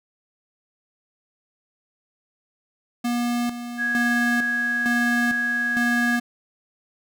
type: tone with tremolo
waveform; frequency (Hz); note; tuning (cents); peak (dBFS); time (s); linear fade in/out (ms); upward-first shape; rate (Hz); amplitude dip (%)
square; 240; B3; -49; -22; 3.04-6.2; 10; square; 1.1; 65
type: tone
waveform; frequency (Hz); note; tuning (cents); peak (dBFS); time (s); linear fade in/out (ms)
sine; 1661.2; G#6; 0; -21; 3.77-6.2; 50
effects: none